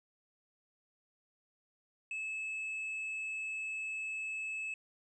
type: tone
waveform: triangle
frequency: 2600 Hz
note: E7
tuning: 24 cents flat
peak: -35 dBFS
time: 2.11-4.74 s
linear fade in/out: 2 ms
effects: resampled to 22050 Hz